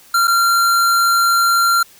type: tone with dropouts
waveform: square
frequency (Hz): 1378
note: F6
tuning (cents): -24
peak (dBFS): -12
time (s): 0.14-1.83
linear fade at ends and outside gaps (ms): 5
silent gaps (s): 0.273-0.278
effects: white hiss -46 dBFS RMS until 1.99 s